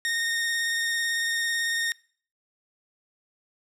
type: tone with vibrato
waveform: sawtooth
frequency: 1846 Hz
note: A#6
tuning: 17 cents flat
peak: -21 dBFS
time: 0.05-1.92 s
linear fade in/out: 0 ms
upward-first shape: sine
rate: 18 Hz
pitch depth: 14 cents each way
effects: noise-tail reverb RT60 0.5 s tail -25 dB re dry + low-pass 11000 Hz 12 dB/octave